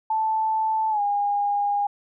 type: tone with pitch glide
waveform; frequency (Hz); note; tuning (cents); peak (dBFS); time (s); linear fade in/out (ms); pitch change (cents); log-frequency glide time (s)
sine; 878 to 814.5; A5 to G#5; -4 to -34; -20; 0.1-1.87; 5; -130; 0.9-1.01
effects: none